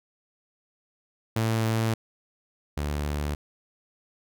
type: tone pair in turn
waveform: sawtooth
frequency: 112.1 / 73.44 Hz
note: A2 / D2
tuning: +33 / +1 cents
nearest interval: perfect fifth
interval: 732 cents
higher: first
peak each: -19 / -23 dBFS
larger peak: first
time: 1.36-1.94 / 2.77-3.35 s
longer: neither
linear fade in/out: 5 ms
effects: none